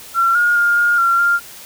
sine tone with pitch steps, 1362 / 1428 / 1411 / 1419 / 1373 / 1397 Hz, F6 / F6 / F6 / F6 / F6 / F6, -44 / +38 / +17 / +27 / -30 / 0 cents, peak -11 dBFS, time 0.14-1.4 s, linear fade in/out 50 ms, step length 210 ms, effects white hiss -37 dBFS RMS until 1.65 s

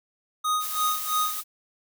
square tone with tremolo, 1244.5 Hz, D#6, in tune, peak -22 dBFS, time 0.44-1.41 s, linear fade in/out 10 ms, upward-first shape sine, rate 3 Hz, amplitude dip 90%
blue noise, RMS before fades -32 dBFS, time 0.59-1.44 s, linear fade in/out 50 ms
effects none

